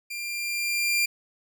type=tone with level ramp; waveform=sawtooth; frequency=2385 Hz; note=D7; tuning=26 cents sharp; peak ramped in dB=-29 to -17 dBFS; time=0.1-1.06 s; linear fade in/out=10 ms; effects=none